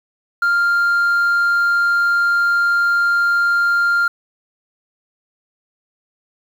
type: tone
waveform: sine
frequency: 1396.9 Hz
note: F6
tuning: in tune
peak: -10 dBFS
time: 0.42-4.08 s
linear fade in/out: 5 ms
effects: tanh soft clip ceiling -12 dBFS + 7-bit